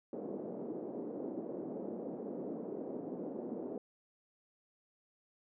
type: band-pass noise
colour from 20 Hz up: white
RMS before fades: -42 dBFS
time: 0.13-3.78 s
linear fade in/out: 2 ms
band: 210 to 480 Hz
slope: 24 dB/octave
effects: none